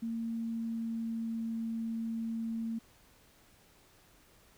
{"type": "tone with pitch glide", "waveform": "sine", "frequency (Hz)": [228.6, 226.8], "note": ["A#3", "A#3"], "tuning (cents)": [-34, -47], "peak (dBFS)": -33, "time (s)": [0.02, 2.79], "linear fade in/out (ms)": 10, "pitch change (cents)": -13, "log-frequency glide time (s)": [0.28, 1.48], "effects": ["pink hiss -63 dBFS RMS until 4.57 s"]}